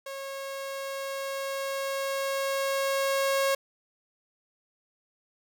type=tone with level ramp; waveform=sawtooth; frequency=546 Hz; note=C#5; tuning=26 cents flat; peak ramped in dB=-32 to -19 dBFS; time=0.06-3.55 s; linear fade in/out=5 ms; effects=none